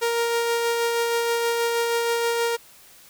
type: tone with tremolo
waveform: sawtooth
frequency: 467.3 Hz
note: A#4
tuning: 4 cents sharp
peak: -16 dBFS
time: 0.01-2.57 s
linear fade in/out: 20 ms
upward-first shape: sine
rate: 6.3 Hz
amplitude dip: 25%
effects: white hiss -50 dBFS RMS until 3.09 s